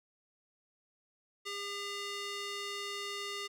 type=tone with band-pass filter; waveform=square; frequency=403.7 Hz; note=G#4; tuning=49 cents flat; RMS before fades=-40 dBFS; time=1.45-3.48 s; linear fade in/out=20 ms; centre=3600 Hz; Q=0.82; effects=none